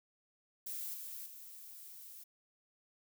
violet noise with level steps, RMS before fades -42 / -46 / -52 dBFS, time 0.66-2.24 s, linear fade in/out 10 ms, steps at 0.94 / 1.26 s, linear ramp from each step 2 ms, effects none

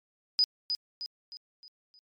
sine tone with echo, 4978 Hz, D#8, in tune, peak -20 dBFS, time 0.39-0.44 s, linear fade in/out 0 ms, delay 310 ms, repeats 5, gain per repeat -7 dB, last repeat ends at 1.99 s, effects MP3 96 kbps

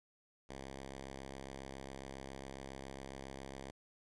5% pulse tone, 67.3 Hz, C2, 49 cents sharp, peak -35 dBFS, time 0.49-3.71 s, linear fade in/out 5 ms, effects resampled to 22050 Hz + 12-bit

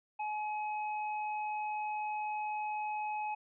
sine tone with hard clipping, 848 Hz, G#5, 36 cents sharp, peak -36 dBFS, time 0.19-3.35 s, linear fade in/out 10 ms, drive 14 dB, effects resampled to 8000 Hz

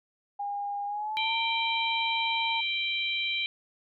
sine tone with pitch glide, 811 to 910.3 Hz, G#5 to A#5, -41 to -41 cents, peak -30 dBFS, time 0.39-2.61 s, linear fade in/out 10 ms, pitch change +200 cents, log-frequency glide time 0.86-1.36 s
harmonic tone, 784 Hz, G5, in tune, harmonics 3 / 4 / 5, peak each -30 / -32 / -34 dBFS, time 1.17-3.46 s, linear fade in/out 0 ms
effects none

